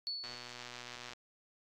sine tone with exponential decay, 4435 Hz, C#8, in tune, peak -34 dBFS, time 0.07-0.86 s, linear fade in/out 0 ms, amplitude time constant 170 ms
click train, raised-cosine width 0.2 ms, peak -29 dBFS, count 110, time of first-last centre 0.24-1.133 s, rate 122 Hz
effects AAC 48 kbps

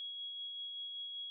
sine tone with tremolo, 3322 Hz, G#7, in tune, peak -40 dBFS, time 0-1.3 s, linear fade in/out 0 ms, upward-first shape sine, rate 5.2 Hz, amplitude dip 25%, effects none

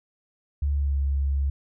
sine tone with pitch glide, 71.4 to 69.25 Hz, D2 to C#2, -48 to -1 cents, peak -21 dBFS, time 0.62-1.5 s, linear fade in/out 5 ms, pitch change -53 cents, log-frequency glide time 0.74-0.99 s, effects none

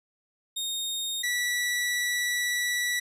sawtooth tone pair in turn, 3700 / 1952.7 Hz, A#7 / B6, -14 / -20 cents, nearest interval major seventh, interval 1106 cents, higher first, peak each -26 / -22 dBFS, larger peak second, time 0.56-1.23 / 1.23-3 s, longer second, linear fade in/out 10 ms, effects resampled to 32000 Hz

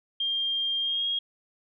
sine tone with pitch glide, 3202 to 3269 Hz, G7 to G#7, +36 to -28 cents, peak -25 dBFS, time 0.2-1.19 s, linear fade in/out 5 ms, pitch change +36 cents, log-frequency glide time 0.8-1.06 s, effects none

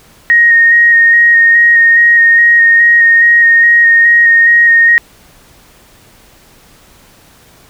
sine tone with vibrato, 1864 Hz, A#6, 1 cent flat, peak -3 dBFS, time 0.3-4.98 s, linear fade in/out 0 ms, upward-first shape square, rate 2.4 Hz, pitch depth 13 cents each way, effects pink hiss -43 dBFS RMS until 7.69 s

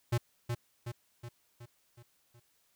square tone with echo, 119.3 Hz, A#2, 41 cents sharp, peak -27 dBFS, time 0.12-0.18 s, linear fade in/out 10 ms, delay 370 ms, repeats 6, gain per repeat -5 dB, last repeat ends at 2.4 s, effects white hiss -72 dBFS RMS until 2.75 s

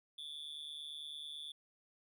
triangle tone with amplitude modulation, 3475 Hz, A7, 22 cents flat, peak -39 dBFS, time 0.18-1.52 s, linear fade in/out 5 ms, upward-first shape sine, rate 149 Hz, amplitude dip 90%, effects none

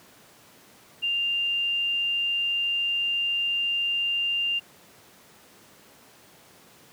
sine tone, 2794 Hz, F7, in tune, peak -23 dBFS, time 1.02-4.6 s, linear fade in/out 20 ms, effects pink hiss -53 dBFS RMS until 6.92 s + high-pass 150 Hz 12 dB/octave

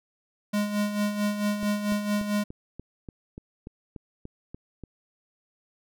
square tone with tremolo, 207 Hz, G#3, 5 cents flat, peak -23 dBFS, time 0.53-2.44 s, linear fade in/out 10 ms, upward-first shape sine, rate 4.5 Hz, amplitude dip 60%
click train, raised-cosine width 3 ms, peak -26 dBFS, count 12, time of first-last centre 1.63-4.837 s, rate 3.43 Hz
effects none

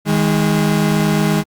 35% pulse tone pair together, 157.9 / 206 Hz, D#3 / G#3, +26 / -14 cents, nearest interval perfect fourth, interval 460 cents, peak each -14 dBFS, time 0.05-1.44 s, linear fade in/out 50 ms, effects Opus 48 kbps

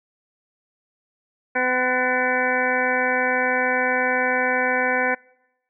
harmonic tone with a mistuned harmonic, 253.4 Hz, B3, 45 cents sharp, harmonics 1 / 2 / 3 / 4 / 6 / 7 / 8 / 9, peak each -30 / -25 / -27 / -30 / -24 / -26 / -30 / -28 dBFS, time 1.55-5.15 s, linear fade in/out 10 ms, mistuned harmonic 6, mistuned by -30 cents, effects noise-tail reverb RT60 0.9 s tail -26 dB re dry

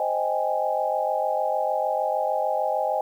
sine chord, Ab major seventh, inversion first, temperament equal, 523.3 / 622.3 / 784 / 830.6 Hz, C5 / Eb5 / G5 / Ab5, 0 / 0 / 0 / 0 cents, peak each -29 / -26 / -28 / -27 dBFS, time 0-3.01 s, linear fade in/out 2 ms, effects 9-bit

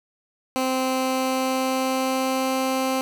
15% pulse tone with pitch glide, 260.2 to 262.5 Hz, C4 to C4, -9 to +6 cents, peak -15 dBFS, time 0.56-3.01 s, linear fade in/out 0 ms, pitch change +15 cents, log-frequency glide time 0.82-2.5 s, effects none

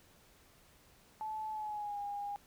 sine tone with pitch glide, 867 to 813.6 Hz, A5 to G#5, -26 to -36 cents, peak -37 dBFS, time 1.21-2.36 s, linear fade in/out 0 ms, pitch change -110 cents, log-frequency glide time 1.51-1.99 s, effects pink hiss -64 dBFS RMS until 2.46 s

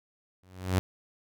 sawtooth tone with exponential growth, 92.5 Hz, F#2, in tune, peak -17 dBFS, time 0.43-0.79 s, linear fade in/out 0 ms, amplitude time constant 77 ms, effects none

